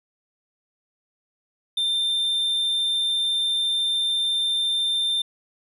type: tone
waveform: triangle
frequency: 3587 Hz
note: A7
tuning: 33 cents sharp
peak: -19 dBFS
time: 1.77-5.22 s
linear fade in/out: 5 ms
effects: resampled to 32000 Hz